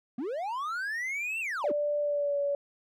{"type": "linear two-way sweep", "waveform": "triangle", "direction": "up then down", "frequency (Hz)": [220, 2748, 220], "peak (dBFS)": -29, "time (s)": [0.18, 1.72], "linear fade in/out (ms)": 5, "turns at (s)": 1.4}
{"type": "tone with pitch glide", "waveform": "sine", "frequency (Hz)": [587.3, 568.6], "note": ["D5", "C#5"], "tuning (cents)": [0, 44], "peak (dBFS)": -26, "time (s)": [1.64, 2.55], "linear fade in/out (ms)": 2, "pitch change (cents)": -56, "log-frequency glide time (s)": [2, 2.39]}
{"effects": []}